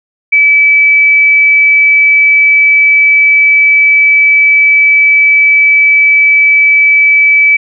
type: tone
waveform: sine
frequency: 2300 Hz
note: D7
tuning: 37 cents flat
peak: -3 dBFS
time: 0.32-7.57 s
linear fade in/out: 10 ms
effects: none